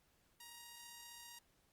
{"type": "tone with amplitude modulation", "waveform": "5% pulse", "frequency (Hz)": 943, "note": "A#5", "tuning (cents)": 20, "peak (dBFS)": -40, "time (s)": [0.4, 1.39], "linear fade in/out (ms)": 5, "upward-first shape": "sine", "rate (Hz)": 35.2, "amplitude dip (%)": 25, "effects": ["pink hiss -75 dBFS RMS until 1.72 s", "Opus 48 kbps"]}